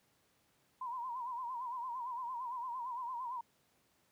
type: tone with vibrato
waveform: sine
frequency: 986 Hz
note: B5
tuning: 3 cents flat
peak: -38 dBFS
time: 0.81-3.41 s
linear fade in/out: 5 ms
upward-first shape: sine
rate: 8.8 Hz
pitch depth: 100 cents each way
effects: pink hiss -73 dBFS RMS until 4.11 s + high-pass 100 Hz 12 dB/octave